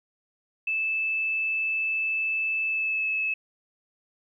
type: tone with pitch glide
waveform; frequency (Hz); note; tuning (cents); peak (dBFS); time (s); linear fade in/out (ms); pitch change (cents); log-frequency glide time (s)
sine; 2627 to 2598; E7 to E7; -7 to -26; -24; 0.67-3.34; 5; -19; 2.66-3.08
effects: 11-bit